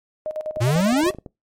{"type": "tone with tremolo", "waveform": "sine", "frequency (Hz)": 618, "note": "D#5", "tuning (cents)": -12, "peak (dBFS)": -23, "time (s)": [0.26, 1.14], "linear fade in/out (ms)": 0, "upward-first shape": "square", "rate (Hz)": 10, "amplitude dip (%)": 75}
{"type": "clicks", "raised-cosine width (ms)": 2, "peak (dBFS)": -22, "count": 10, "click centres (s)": [0.57, 0.759, 0.808, 0.926, 1.036, 1.067, 1.103, 1.148, 1.186, 1.262]}
{"type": "exponential sweep", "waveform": "square", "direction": "up", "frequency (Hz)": [110, 390.3], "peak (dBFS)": -17, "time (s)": [0.6, 1.11], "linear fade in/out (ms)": 20}
{"effects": ["noise-tail reverb RT60 0.2 s tail -23 dB re dry", "MP3 64 kbps"]}